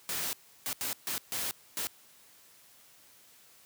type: noise bursts at uneven times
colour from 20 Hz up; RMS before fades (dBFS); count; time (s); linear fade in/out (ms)
white; -34; 6; 0.09-0.33 / 0.66-0.73 / 0.81-0.93 / 1.07-1.18 / 1.32-1.51 / 1.77-1.87; 0
effects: white hiss -59 dBFS RMS until 3.65 s + high-pass 80 Hz 12 dB/octave